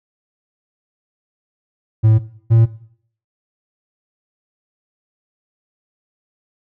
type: tone pair in turn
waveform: triangle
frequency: 110 / 113.81 Hz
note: A2 / A#2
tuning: 0 / -41 cents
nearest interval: minor second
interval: 59 cents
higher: second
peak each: -6 dBFS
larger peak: neither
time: 2.03-2.19 / 2.5-2.66 s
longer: neither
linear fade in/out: 20 ms
effects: noise-tail reverb RT60 0.6 s tail -17 dB re dry